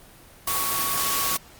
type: tone in noise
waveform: sine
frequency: 1117 Hz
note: C#6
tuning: 13 cents sharp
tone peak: -29 dBFS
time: 0.47-1.37 s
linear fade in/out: 5 ms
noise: white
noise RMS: -25 dBFS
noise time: 0.47-1.37 s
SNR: -7 dB
effects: pink hiss -49 dBFS RMS until 1.59 s + Opus 24 kbps